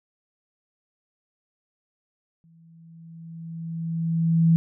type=tone with exponential growth; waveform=sine; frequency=164.81 Hz; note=E3; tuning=in tune; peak=-13 dBFS; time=2.44-4.56 s; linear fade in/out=0 ms; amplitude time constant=460 ms; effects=none